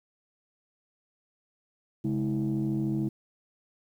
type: tone cluster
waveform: sine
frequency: 136.8 / 210.4 / 323.8 Hz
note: C#3 / G#3 / E4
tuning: -23 / +23 / -31 cents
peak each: -29 dBFS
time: 2.04-3.09 s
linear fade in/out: 10 ms
effects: tanh soft clip ceiling -21 dBFS + 10-bit